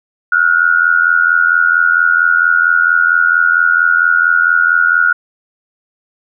sine tone with amplitude modulation, 1440 Hz, F#6, 47 cents flat, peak -4 dBFS, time 0.32-5.13 s, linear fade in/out 5 ms, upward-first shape sine, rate 84.4 Hz, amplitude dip 85%, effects none

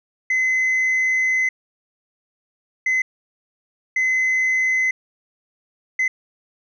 sine tone bursts at uneven times, 2041 Hz, C7, 44 cents flat, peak -14 dBFS, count 4, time 0.3-1.49 / 2.86-3.02 / 3.96-4.91 / 5.99-6.08 s, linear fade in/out 5 ms, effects tanh soft clip ceiling -15 dBFS

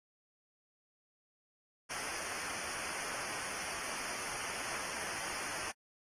pink noise with comb filter, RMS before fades -41 dBFS, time 1.89-5.72 s, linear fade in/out 20 ms, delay 0.26 ms, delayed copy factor -0.9, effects AAC 32 kbps

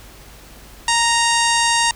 harmonic tone, 931 Hz, A#5, 2 cents flat, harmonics 1 / 2 / 3 / 4 / 5 / 6 / 7 / 8 / 9 / 10, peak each -18 / -21 / -23 / -24 / -25 / -26 / -26 / -27 / -28 / -28 dBFS, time 0.88-1.91 s, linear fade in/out 2 ms, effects added 50 Hz sine -43 dBFS peak until 1.95 s + pink hiss -43 dBFS RMS until 1.95 s

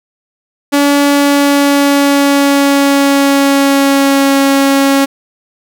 sawtooth tone with pitch glide, 285.1 to 275.2 Hz, C#4 to C#4, +49 to -12 cents, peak -3 dBFS, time 0.72-5.06 s, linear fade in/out 20 ms, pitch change -61 cents, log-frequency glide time 1.04-4.38 s, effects none

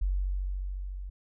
sine tone with level ramp, 47 Hz, F#1, 28 cents sharp, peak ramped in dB -24 to -36 dBFS, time 0.01-1.1 s, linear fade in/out 10 ms, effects none

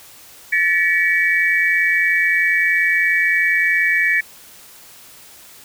sine tone cluster, 1748 / 1918 / 2275 Hz, A6 / A#6 / C#7, -12 / +49 / +44 cents, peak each -18 dBFS, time 0.52-4.21 s, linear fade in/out 10 ms, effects white hiss -43 dBFS RMS until 5.64 s

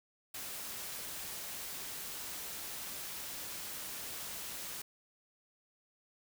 white noise, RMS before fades -43 dBFS, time 0.34-4.82 s, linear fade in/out 5 ms, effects none

